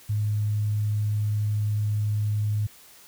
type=tone; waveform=sine; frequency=105.3 Hz; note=G#2; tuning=24 cents sharp; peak=-22 dBFS; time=0.09-2.67 s; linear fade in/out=10 ms; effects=white hiss -51 dBFS RMS until 3.07 s